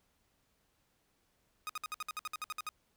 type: tone bursts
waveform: sawtooth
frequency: 1244.5 Hz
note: D#6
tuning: in tune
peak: -33 dBFS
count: 13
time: 1.67-2.69 s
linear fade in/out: 0 ms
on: 24 ms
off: 59 ms
effects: pink hiss -75 dBFS RMS until 2.96 s